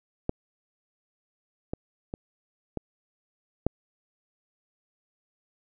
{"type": "clicks", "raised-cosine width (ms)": 2, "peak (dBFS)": [-12, -17, -20, -17, -9], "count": 5, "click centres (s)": [0.294, 1.735, 2.139, 2.773, 3.666], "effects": []}